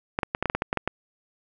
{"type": "clicks", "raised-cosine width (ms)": 0.5, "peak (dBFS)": -9, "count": 11, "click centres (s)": [0.189, 0.232, 0.349, 0.426, 0.457, 0.499, 0.55, 0.621, 0.729, 0.773, 0.876], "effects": []}